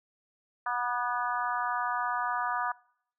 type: harmonic tone with a mistuned harmonic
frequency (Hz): 243.5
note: B3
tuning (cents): -24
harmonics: 3 / 4 / 5 / 6 / 7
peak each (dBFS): -35 / -33 / -33 / -36 / -39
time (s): 0.66-2.72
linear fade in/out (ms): 5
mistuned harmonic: 6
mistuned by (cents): +24
effects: noise-tail reverb RT60 0.7 s tail -24 dB re dry